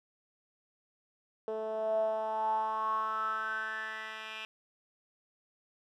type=tone with band-pass filter sweep; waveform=10% pulse; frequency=218.7 Hz; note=A3; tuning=10 cents flat; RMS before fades=-34 dBFS; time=1.48-4.45 s; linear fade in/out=0 ms; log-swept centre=500 to 2500 Hz; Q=8.4; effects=none